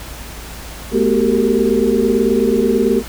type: tone cluster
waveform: sine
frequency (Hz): 216 / 244.5 / 379.3 / 397.7 / 456.5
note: A3 / B3 / F#4 / G4 / A#4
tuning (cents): -32 / -17 / +43 / +25 / -36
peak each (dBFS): -18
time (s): 0.91-3.03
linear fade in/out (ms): 50
effects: added 56 Hz sine -33 dBFS peak until 3.08 s + pink hiss -33 dBFS RMS until 3.08 s